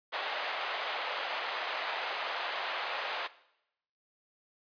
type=band-pass noise; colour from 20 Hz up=pink; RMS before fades=-36 dBFS; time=0.12-3.28 s; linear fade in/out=20 ms; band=590 to 3800 Hz; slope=24 dB/octave; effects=noise-tail reverb RT60 0.8 s tail -18 dB re dry + resampled to 11025 Hz